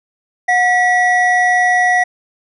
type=tone pair together; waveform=triangle; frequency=727 / 1939.1 Hz; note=F#5 / B6; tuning=-31 / -32 cents; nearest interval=octave + perfect fourth; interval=1699 cents; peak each=-11 dBFS; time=0.48-2.04 s; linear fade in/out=10 ms; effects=resampled to 24000 Hz